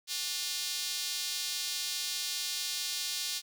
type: tone with high-pass filter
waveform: square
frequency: 162.4 Hz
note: E3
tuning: 26 cents flat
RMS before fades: -35 dBFS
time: 0.07-3.42 s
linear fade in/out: 50 ms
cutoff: 4100 Hz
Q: 1.7
effects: none